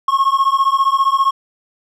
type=beating tone pair; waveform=triangle; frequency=1080 / 1095 Hz; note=C#6 / C#6; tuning=-45 / -22 cents; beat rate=15 Hz; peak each=-13 dBFS; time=0.08-1.31 s; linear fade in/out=5 ms; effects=none